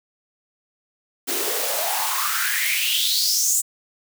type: noise with high-pass filter sweep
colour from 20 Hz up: white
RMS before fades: -22 dBFS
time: 1.27-3.62 s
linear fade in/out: 20 ms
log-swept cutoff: 310 to 7800 Hz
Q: 6
effects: none